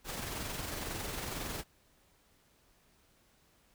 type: noise with amplitude modulation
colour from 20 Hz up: pink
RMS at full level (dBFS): -38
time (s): 0.04-1.64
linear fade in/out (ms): 50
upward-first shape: sine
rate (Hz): 22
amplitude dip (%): 35
effects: pink hiss -68 dBFS RMS until 3.74 s